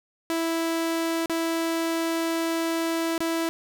sawtooth tone with dropouts, 329.6 Hz, E4, in tune, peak -20 dBFS, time 0.3-3.49 s, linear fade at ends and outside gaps 0 ms, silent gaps 1.259-1.297 / 3.179-3.205 s, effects none

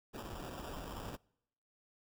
pink noise with sample-and-hold, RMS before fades -45 dBFS, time 0.13-1.17 s, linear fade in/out 20 ms, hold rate 2100 Hz, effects noise-tail reverb RT60 0.8 s tail -26 dB re dry

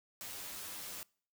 white noise with comb filter, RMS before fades -45 dBFS, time 0.21-1.03 s, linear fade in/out 0 ms, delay 10 ms, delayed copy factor +0.5, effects noise-tail reverb RT60 0.5 s tail -25 dB re dry

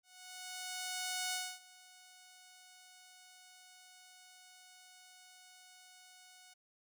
5% pulse tone with ADSR envelope, 736 Hz, F#5, 9 cents flat, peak -24 dBFS, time 0.03-6.54 s, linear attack 1300 ms, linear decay 260 ms, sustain -22 dB, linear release 11 ms, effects none

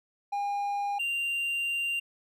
triangle tone pair in turn, 810 / 2779 Hz, G#5 / F7, -43 / -9 cents, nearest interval octave + major sixth, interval 2134 cents, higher second, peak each -26 dBFS, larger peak neither, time 0.32-0.99 / 0.99-2 s, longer second, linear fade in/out 10 ms, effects none

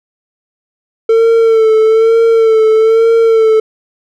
triangle tone with vibrato, 447.6 Hz, A4, 30 cents sharp, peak -3 dBFS, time 1.09-3.6 s, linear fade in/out 5 ms, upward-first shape sine, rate 1.1 Hz, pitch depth 38 cents each way, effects none

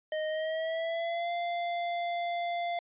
square tone with pitch glide, 621 to 693 Hz, D#5 to F5, -3 to -14 cents, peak -31 dBFS, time 0.12-2.79 s, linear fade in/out 2 ms, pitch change +189 cents, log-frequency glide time 0.28-1.31 s, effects resampled to 8000 Hz

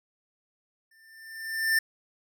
square tone with exponential growth, 1789 Hz, A6, 28 cents sharp, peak -20 dBFS, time 0.91-1.79 s, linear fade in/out 5 ms, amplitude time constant 190 ms, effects none

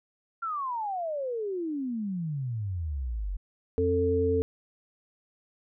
sine exponential sweep, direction down, 1394 to 43.65 Hz, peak -29 dBFS, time 0.42-3.37 s, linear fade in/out 10 ms
harmonic tone, 89 Hz, F2, 33 cents sharp, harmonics 1 / 3 / 5, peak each -29 / -31 / -24 dBFS, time 3.78-4.42 s, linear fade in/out 0 ms
effects none

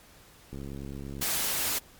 click train, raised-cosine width 3 ms, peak -27 dBFS, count 49, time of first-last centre 0.53-1.226 s, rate 69 Hz
white noise, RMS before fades -29 dBFS, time 1.21-1.79 s, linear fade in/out 10 ms
effects pink hiss -55 dBFS RMS until 1.99 s + MP3 96 kbps

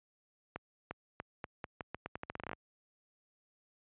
accelerating click train, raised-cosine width 0.5 ms, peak -24 dBFS, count 18, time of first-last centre 0.56-2.532 s, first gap 350 ms, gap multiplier 0.83, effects high-pass 60 Hz 12 dB/octave + resampled to 8000 Hz

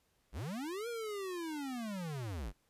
square linear two-way sweep, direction up then down, 40.02 to 480 to 40.02 Hz, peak -39 dBFS, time 0.32-2.53 s, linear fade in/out 50 ms, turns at 0.88 s, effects pink hiss -75 dBFS RMS until 2.69 s + resampled to 32000 Hz

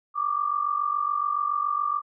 sine tone pair together, 1154 / 1201.1 Hz, D6 / D6, -31 / +39 cents, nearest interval minor second, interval 70 cents, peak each -26 dBFS, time 0.14-2.02 s, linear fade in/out 50 ms, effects none

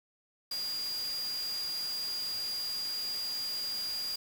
sine tone in noise, 4822 Hz, D8, 45 cents sharp, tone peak -33 dBFS, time 0.51-4.16 s, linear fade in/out 5 ms, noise white, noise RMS -44 dBFS, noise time 0.51-4.16 s, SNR +8 dB, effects none

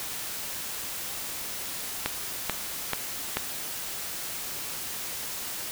click train, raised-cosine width 0.3 ms, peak -9 dBFS, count 4, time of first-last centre 2.06-3.37 s, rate 2.29 Hz, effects white hiss -35 dBFS RMS until 5.71 s

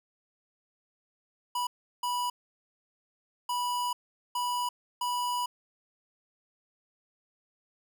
square tone bursts at uneven times, 980 Hz, B5, 14 cents flat, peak -29 dBFS, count 5, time 1.55-1.67 / 2.03-2.3 / 3.49-3.93 / 4.35-4.69 / 5.01-5.46 s, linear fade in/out 5 ms, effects none

